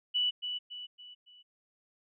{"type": "tone with echo", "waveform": "sine", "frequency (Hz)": 2960, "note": "F#7", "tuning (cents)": 0, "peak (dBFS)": -26, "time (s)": [0.14, 0.31], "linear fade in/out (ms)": 20, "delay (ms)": 280, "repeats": 4, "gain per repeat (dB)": -7, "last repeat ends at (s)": 1.43, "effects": []}